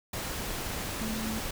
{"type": "tone in noise", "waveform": "sine", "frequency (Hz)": 220, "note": "A3", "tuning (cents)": 0, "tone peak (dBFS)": -33, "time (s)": [1.01, 1.39], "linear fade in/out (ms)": 5, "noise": "pink", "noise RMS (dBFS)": -35, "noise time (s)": [0.13, 1.51], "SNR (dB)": -1, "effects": []}